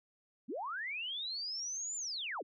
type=linear two-way sweep; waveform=sine; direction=up then down; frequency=180 to 7240 to 180 Hz; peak=-37 dBFS; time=0.48-2.43 s; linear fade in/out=20 ms; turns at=1.96 s; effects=none